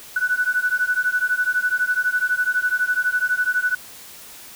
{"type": "beating tone pair", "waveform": "sine", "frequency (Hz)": [1480, 1492], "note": ["F#6", "F#6"], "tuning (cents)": [0, 14], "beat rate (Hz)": 12, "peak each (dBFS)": [-21, -21], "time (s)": [0.16, 3.75], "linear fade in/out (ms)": 5, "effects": ["white hiss -41 dBFS RMS until 4.55 s"]}